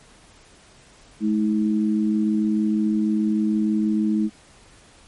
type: tone pair together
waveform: sine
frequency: 213.6 / 320 Hz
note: G#3 / D#4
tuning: +49 / +49 cents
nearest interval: perfect fifth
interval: 700 cents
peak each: -19 / -23 dBFS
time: 1.2-4.3 s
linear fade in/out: 50 ms
effects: pink hiss -51 dBFS RMS until 5.07 s + MP3 48 kbps